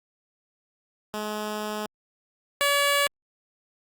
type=tone pair in turn; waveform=10% pulse; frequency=212 / 569.3 Hz; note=G#3 / C#5; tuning=+36 / +46 cents; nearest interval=octave + perfect fourth; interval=1710 cents; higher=second; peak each=-21 / -12 dBFS; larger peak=second; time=1.14-1.86 / 2.61-3.07 s; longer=first; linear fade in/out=0 ms; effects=Opus 48 kbps